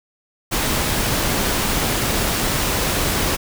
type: noise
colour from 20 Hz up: pink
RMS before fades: -20 dBFS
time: 0.51-3.37 s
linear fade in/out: 20 ms
effects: none